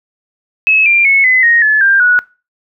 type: tone with pitch steps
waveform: sine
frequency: 2582 / 2381 / 2196 / 2026 / 1868.4 / 1723.3 / 1589.4 / 1465.9 Hz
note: E7 / D7 / C#7 / B6 / A#6 / A6 / G6 / F#6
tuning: -37 / +23 / -17 / +44 / +3 / -36 / +23 / -17 cents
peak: -6 dBFS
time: 0.67-2.19 s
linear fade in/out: 0 ms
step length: 190 ms
effects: noise-tail reverb RT60 0.3 s tail -21 dB re dry